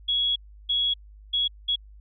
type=tone bursts at uneven times; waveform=sine; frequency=3341 Hz; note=G#7; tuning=10 cents sharp; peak=-21 dBFS; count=4; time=0.08-0.36 / 0.69-0.94 / 1.33-1.48 / 1.68-1.76 s; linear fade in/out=10 ms; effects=added 51 Hz sine -45 dBFS peak until 2 s